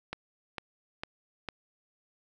click train, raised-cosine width 0.3 ms, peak -19 dBFS, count 4, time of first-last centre 0.13-1.487 s, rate 2.21 Hz, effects none

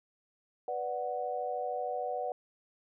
sine chord, B minor, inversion none, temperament equal, 493.9 / 587.3 / 740 Hz, B4 / D5 / F#5, 0 / 0 / 0 cents, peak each -37 / -38 / -35 dBFS, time 0.68-2.32 s, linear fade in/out 2 ms, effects none

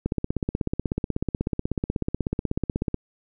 click train, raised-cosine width 3 ms, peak -11 dBFS, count 48, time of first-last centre 0.06-2.943 s, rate 16.3 Hz, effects none

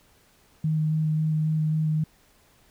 sine tone with vibrato, 155.8 Hz, D#3, 3 cents sharp, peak -21 dBFS, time 0.64-2.04 s, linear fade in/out 5 ms, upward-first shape square, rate 3.7 Hz, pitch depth 9 cents each way, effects pink hiss -60 dBFS RMS until 2.7 s

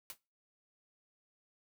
white noise with exponential decay, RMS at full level -40 dBFS, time 0.1-0.18 s, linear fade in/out 1 ms, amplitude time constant 16 ms, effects noise-tail reverb RT60 0.3 s tail -23 dB re dry

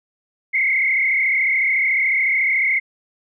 sine tone with frequency modulation, 2136 Hz, C7, 35 cents sharp, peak -15 dBFS, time 0.53-2.8 s, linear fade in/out 20 ms, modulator 33.9 Hz, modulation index 2.8, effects none

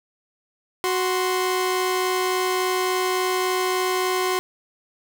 sawtooth tone pair together, 370 / 1046.5 Hz, F#4 / C6, 0 / 0 cents, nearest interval octave + tritone, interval 1800 cents, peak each -18 / -22 dBFS, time 0.84-4.39 s, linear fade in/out 0 ms, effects 8-bit

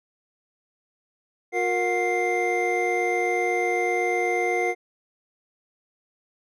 triangle tone cluster, 358.9 / 466.9 / 725 / 2094 Hz, F4 / A#4 / F#5 / C7, +47 / +3 / -35 / +1 cents, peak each -25 dBFS, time 1.52-4.75 s, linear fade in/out 50 ms, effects none

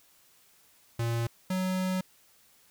square tone pair in turn, 116.54 / 185.81 Hz, A#2 / F#3, 0 / +8 cents, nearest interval minor sixth, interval 808 cents, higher second, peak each -28 dBFS, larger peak neither, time 0.99-1.27 / 1.5-2.01 s, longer second, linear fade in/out 5 ms, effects white hiss -62 dBFS RMS until 2.7 s

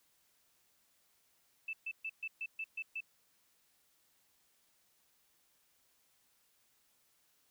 sine tone bursts, 2640 Hz, E7, 2 cents sharp, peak -37 dBFS, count 8, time 1.68-3.006 s, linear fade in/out 5 ms, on 52 ms, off 130 ms, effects white hiss -73 dBFS RMS until 7.5 s

